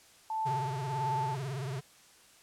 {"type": "tone with tremolo", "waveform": "sine", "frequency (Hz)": 880, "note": "A5", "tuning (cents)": 0, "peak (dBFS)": -29, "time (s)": [0.3, 1.35], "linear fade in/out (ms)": 2, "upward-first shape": "sine", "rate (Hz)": 1.5, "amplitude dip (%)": 70}
{"type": "tone with vibrato", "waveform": "square", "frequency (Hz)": 134.7, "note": "C#3", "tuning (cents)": -49, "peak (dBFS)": -35, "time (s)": [0.45, 1.81], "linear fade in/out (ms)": 20, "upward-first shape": "triangle", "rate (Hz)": 18, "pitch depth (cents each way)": 170}
{"effects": ["white hiss -59 dBFS RMS until 2.42 s", "low-pass 10000 Hz 12 dB/octave"]}